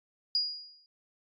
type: tone with exponential decay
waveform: sine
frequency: 4874 Hz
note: D#8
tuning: 37 cents flat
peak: -23 dBFS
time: 0.35-0.86 s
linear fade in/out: 1 ms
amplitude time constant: 110 ms
effects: Opus 48 kbps